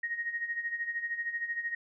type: tone with tremolo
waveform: sine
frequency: 1872 Hz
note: A#6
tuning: 7 cents sharp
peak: -29 dBFS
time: 0.03-1.75 s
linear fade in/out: 5 ms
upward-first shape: sine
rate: 13 Hz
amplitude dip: 70%
effects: none